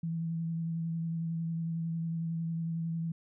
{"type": "tone with vibrato", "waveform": "sine", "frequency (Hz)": 165, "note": "E3", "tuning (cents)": 2, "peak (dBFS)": -31, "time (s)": [0.03, 3.12], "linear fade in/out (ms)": 5, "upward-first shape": "sine", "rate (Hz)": 11, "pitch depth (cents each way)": 18, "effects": []}